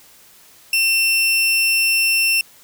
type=tone; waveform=sawtooth; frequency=2700 Hz; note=E7; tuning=41 cents sharp; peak=-11 dBFS; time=0.73-2.41 s; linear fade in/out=2 ms; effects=white hiss -48 dBFS RMS until 2.63 s